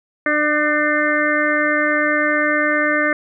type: harmonic tone with a mistuned harmonic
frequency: 299.2 Hz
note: D4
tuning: 32 cents sharp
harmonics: 1 / 2 / 4 / 5 / 6 / 7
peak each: -22 / -21 / -24 / -22 / -20 / -23 dBFS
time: 0.26-3.13 s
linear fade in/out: 2 ms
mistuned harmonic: 5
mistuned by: +19 cents
effects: none